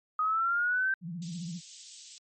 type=linear sweep; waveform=sine; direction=up; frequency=1244.5 to 1568 Hz; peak=-25 dBFS; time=0.19-0.94 s; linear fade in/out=2 ms
type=tone with vibrato; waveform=sine; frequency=171.3 Hz; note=F3; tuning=33 cents flat; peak=-35 dBFS; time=1.01-1.61 s; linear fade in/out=50 ms; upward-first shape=sine; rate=15 Hz; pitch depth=120 cents each way
type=high-pass noise; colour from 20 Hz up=white; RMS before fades=-45 dBFS; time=1.22-2.18 s; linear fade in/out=0 ms; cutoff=3200 Hz; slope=24 dB/octave
effects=MP3 32 kbps